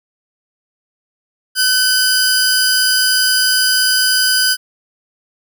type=tone pair together; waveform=sawtooth; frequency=1519 / 4891 Hz; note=F#6 / D#8; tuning=+45 / -31 cents; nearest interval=octave + minor sixth; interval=2024 cents; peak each=-11 dBFS; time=1.55-4.57 s; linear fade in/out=50 ms; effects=none